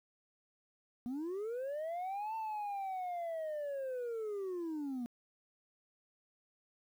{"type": "linear two-way sweep", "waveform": "sine", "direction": "up then down", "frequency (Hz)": [233.1, 897, 233.1], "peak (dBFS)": -34, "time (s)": [1.06, 5.06], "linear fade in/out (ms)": 0, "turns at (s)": 2.35, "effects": ["tanh soft clip ceiling -36 dBFS", "11-bit"]}